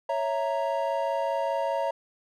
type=chord; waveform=triangle; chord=A# diminished; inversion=first; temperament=equal; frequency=554.4 / 659.3 / 932.3 Hz; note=C#5 / E5 / A#5; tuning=0 / 0 / 0 cents; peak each=-27 / -28 / -28 dBFS; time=0.09-1.91 s; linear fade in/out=5 ms; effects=none